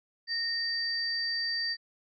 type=tone pair together; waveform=sine; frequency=1847 / 4654 Hz; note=A#6 / D8; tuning=-16 / -17 cents; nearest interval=octave + major third; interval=1599 cents; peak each=-34 / -30 dBFS; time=0.27-1.77 s; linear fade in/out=50 ms; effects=none